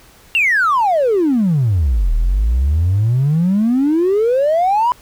triangle exponential two-way sweep, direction down then up, 2825 to 37.4 to 1009 Hz, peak -8 dBFS, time 0.35-4.92 s, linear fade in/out 0 ms, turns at 2.13 s, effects tanh soft clip ceiling -8 dBFS + pink hiss -46 dBFS RMS until 5.01 s

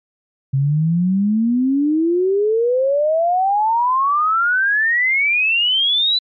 sine exponential sweep, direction up, 132.3 to 4023 Hz, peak -13 dBFS, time 0.53-6.19 s, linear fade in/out 10 ms, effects MP3 48 kbps

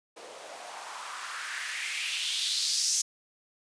blue noise with band-pass filter sweep, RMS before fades -33 dBFS, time 0.16-3.02 s, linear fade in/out 10 ms, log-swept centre 460 to 6200 Hz, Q 3.2, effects resampled to 22050 Hz

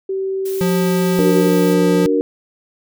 sine tone with pitch glide, 384.5 to 379.6 Hz, G4 to F#4, -33 to +44 cents, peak -18 dBFS, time 0.09-1.48 s, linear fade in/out 5 ms, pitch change -23 cents, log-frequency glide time 0.77-0.87 s
blue noise, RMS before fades -33 dBFS, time 0.45-1.74 s, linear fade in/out 10 ms
square tone, 177.6 Hz, F3, 29 cents sharp, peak -16 dBFS, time 0.61-2.06 s, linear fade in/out 0 ms
sine chord, D augmented, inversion none, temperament equal, 293.7 / 370 / 466.2 Hz, D4 / F#4 / A#4, 0 / 0 / 0 cents, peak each -17 / -20 / -16 dBFS, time 1.19-2.21 s, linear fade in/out 0 ms
effects none

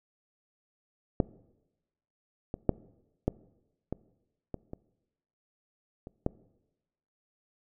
clicks, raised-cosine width 2 ms, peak -9 / -20 / -9 / -12 / -19 / -22 / -26 / -29 / -14 dBFS, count 9, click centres 1.202 / 2.541 / 2.693 / 3.28 / 3.926 / 4.543 / 4.734 / 6.071 / 6.264 s, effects noise-tail reverb RT60 1.0 s tail -21 dB re dry

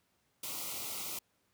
white band-stop noise, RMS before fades -40 dBFS, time 0.43-1.19 s, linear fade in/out 5 ms, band 1400 to 2000 Hz, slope 96 dB/octave, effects pink hiss -75 dBFS RMS until 1.53 s + high-pass 80 Hz 12 dB/octave

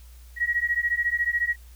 sine beating tone pair, 1900 / 1914 Hz, A#6 / A#6, +33 / +45 cents, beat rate 14 Hz, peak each -25 dBFS, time 0.36-1.56 s, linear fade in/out 50 ms, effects added 60 Hz sine -44 dBFS peak until 1.75 s + white hiss -57 dBFS RMS until 1.75 s

